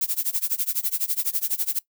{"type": "noise with tremolo", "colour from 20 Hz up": "violet", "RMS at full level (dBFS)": -22, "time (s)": [0.01, 1.79], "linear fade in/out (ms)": 5, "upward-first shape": "sine", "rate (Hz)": 12, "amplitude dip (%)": 95, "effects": ["noise-tail reverb RT60 0.1 s tail -21 dB re dry"]}